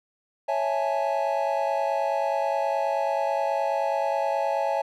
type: chord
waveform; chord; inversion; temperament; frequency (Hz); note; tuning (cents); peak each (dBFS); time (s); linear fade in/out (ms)
triangle; A major seventh; first; equal; 554.4 / 659.3 / 830.6 / 880; C#5 / E5 / G#5 / A5; 0 / 0 / 0 / 0; -26 / -26 / -26 / -29; 0.48-4.82; 10
effects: none